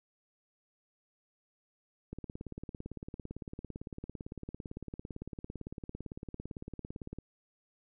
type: click train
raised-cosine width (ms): 3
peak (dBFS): -28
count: 91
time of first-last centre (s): 2.13-7.186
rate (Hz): 17.8
effects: none